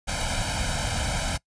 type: noise with comb filter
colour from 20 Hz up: pink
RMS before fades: -27 dBFS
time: 0.07-1.38 s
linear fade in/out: 20 ms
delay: 1.3 ms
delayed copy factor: +0.95
effects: noise-tail reverb RT60 0.1 s tail -23 dB re dry + resampled to 22050 Hz